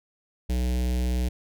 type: tone with notch filter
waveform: square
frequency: 61.74 Hz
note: B1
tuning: in tune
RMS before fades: -25 dBFS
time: 0.49-1.29 s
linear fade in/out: 10 ms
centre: 1200 Hz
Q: 0.69
effects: none